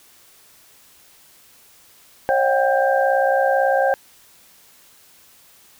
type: tone cluster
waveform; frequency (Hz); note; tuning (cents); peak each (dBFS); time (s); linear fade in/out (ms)
sine; 540 / 604 / 726 / 784 / 1583; C#5 / D5 / F#5 / G5 / G6; -45 / +48 / -33 / 0 / +17; -18 / -26 / -23 / -20 / -24; 2.29-3.94; 0
effects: white hiss -51 dBFS RMS until 5.79 s